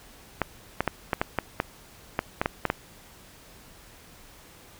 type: clicks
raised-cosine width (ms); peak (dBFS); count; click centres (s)
0.5; -8; 12; 0.417 / 0.806 / 0.877 / 1.132 / 1.215 / 1.387 / 1.601 / 2.191 / 2.415 / 2.459 / 2.653 / 2.701
effects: pink hiss -51 dBFS RMS until 4.79 s